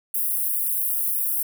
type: high-pass noise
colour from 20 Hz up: white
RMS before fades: -24 dBFS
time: 0.14-1.43 s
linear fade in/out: 5 ms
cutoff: 10000 Hz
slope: 48 dB/octave
effects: none